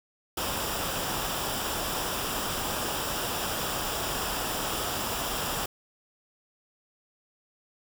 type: noise with comb filter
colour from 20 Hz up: pink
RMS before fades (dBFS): -31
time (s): 0.37-5.66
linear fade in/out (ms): 5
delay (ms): 0.47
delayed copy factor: -0.55
effects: none